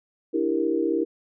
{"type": "chord", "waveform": "sine", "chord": "E half-diminished seventh", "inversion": "third", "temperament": "equal", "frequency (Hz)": [293.7, 329.6, 392, 466.2], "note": ["D4", "E4", "G4", "Bb4"], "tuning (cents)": [0, 0, 0, 0], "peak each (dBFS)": [-29, -24, -28, -27], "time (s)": [0.33, 1.05], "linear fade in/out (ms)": 20, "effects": []}